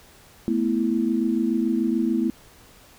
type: chord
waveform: sine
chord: A suspended second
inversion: none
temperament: equal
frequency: 220 / 246.9 / 329.6 Hz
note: A3 / B3 / E4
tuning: 0 / 0 / 0 cents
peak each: -24 dBFS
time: 0.48-2.3 s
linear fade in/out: 0 ms
effects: pink hiss -51 dBFS RMS until 2.98 s